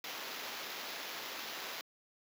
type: noise with sample-and-hold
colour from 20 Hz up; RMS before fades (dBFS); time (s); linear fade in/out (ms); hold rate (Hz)
violet; -43; 0.04-1.81; 2; 8820
effects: high-pass 300 Hz 12 dB/octave